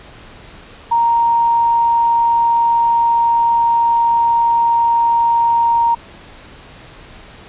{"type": "tone with tanh clipping", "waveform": "triangle", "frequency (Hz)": 932.3, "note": "A#5", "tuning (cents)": 0, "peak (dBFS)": -10, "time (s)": [0.91, 5.95], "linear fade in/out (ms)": 10, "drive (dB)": 3, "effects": ["pink hiss -39 dBFS RMS until 7.48 s", "resampled to 8000 Hz"]}